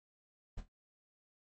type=noise with echo; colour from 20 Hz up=brown; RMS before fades=-40 dBFS; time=0.57-0.61 s; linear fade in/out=10 ms; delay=25 ms; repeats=3; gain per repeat=-10 dB; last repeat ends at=0.685 s; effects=MP3 32 kbps